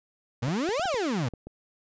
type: exponential two-way sweep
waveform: 35% pulse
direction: up then down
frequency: 110 to 810 to 110 Hz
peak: -24 dBFS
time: 0.42-1.29 s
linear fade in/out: 10 ms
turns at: 0.85 s
type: clicks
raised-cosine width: 2 ms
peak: -27 dBFS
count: 7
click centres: 0.483 / 0.69 / 0.796 / 0.856 / 0.943 / 1.337 / 1.47 s
effects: resampled to 16000 Hz